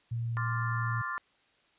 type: tone with pitch glide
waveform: sine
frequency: 116.54 to 115.73 Hz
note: A#2 to A#2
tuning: 0 to -12 cents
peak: -30 dBFS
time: 0.11-1.02 s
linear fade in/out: 10 ms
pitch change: -12 cents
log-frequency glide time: 0.25-0.38 s
type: chord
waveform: sine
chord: D minor seventh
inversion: third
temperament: equal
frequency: 1046.5 / 1174.7 / 1396.9 / 1760 Hz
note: C6 / D6 / F6 / A6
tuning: 0 / 0 / 0 / 0 cents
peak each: -38 dBFS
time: 0.37-1.18 s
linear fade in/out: 0 ms
effects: white hiss -67 dBFS RMS until 1.78 s + resampled to 8000 Hz